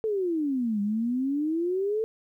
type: exponential two-way sweep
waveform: sine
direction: down then up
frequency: 450.5 to 200 to 450.5 Hz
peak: -24 dBFS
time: 0.04-2.04 s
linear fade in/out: 0 ms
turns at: 0.81 s
effects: 11-bit